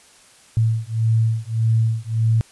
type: beating tone pair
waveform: sine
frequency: 111.7 / 113.4 Hz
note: A2 / A#2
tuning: +27 / -47 cents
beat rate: 1.7 Hz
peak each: -19 dBFS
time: 0.57-2.41 s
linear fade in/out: 0 ms
effects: white hiss -50 dBFS RMS until 2.51 s + resampled to 24000 Hz